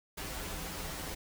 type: noise with comb filter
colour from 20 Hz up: pink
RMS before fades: -40 dBFS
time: 0.17-1.15 s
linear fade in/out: 10 ms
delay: 8.5 ms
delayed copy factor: -0.6
effects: none